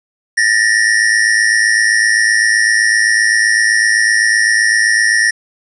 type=tone pair together; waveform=square; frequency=1780.2 / 1888 Hz; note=A6 / A#6; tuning=+20 / +22 cents; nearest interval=minor second; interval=102 cents; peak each=-13 dBFS; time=0.37-5.31 s; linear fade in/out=10 ms; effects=resampled to 24000 Hz + 7-bit